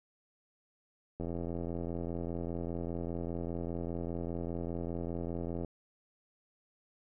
click train, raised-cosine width 2 ms, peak -25 dBFS, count 379, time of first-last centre 1.2-5.647 s, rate 85 Hz, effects none

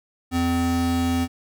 square tone pair together, 85.4 / 256.3 Hz, F2 / C4, -38 / -36 cents, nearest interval octave + perfect fifth, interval 1902 cents, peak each -26 / -23 dBFS, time 0.31-1.28 s, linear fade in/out 50 ms, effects none

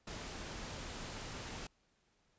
pink noise, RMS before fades -45 dBFS, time 0.07-1.67 s, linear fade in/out 5 ms, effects pink hiss -75 dBFS RMS until 2.38 s + resampled to 16000 Hz

